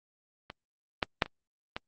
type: clicks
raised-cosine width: 0.3 ms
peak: -23 / -10 / -6 / -27 / -18 dBFS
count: 5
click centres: 0.501 / 1.028 / 1.222 / 1.26 / 1.765 s
effects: Opus 32 kbps